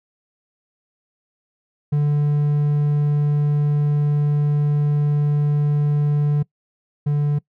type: tone pair in turn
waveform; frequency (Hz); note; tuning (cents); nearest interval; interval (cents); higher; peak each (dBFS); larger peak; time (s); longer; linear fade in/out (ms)
triangle; 146.83 / 146.3; D3 / D3; 0 / -6; unison; 6; first; -13 / -14; first; 1.92-6.43 / 7.06-7.39; first; 10
effects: noise-tail reverb RT60 0.1 s tail -23 dB re dry